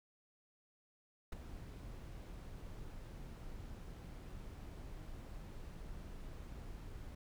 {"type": "noise with ADSR envelope", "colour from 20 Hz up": "brown", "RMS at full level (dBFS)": -38, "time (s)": [1.32, 7.15], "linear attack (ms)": 5, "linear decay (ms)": 14, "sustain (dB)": -11, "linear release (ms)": 6, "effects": []}